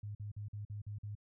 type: tone bursts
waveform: sine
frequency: 103.83 Hz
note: G#2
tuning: in tune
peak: -40 dBFS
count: 7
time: 0.03-1.152 s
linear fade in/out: 5 ms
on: 120 ms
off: 47 ms
effects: none